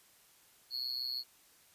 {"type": "tone with amplitude modulation", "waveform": "triangle", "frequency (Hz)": 4357, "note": "C#8", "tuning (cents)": -31, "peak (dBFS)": -30, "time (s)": [0.7, 1.24], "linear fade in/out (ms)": 50, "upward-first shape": "sine", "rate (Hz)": 126, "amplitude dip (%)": 95, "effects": ["white hiss -64 dBFS RMS until 1.74 s", "resampled to 32000 Hz"]}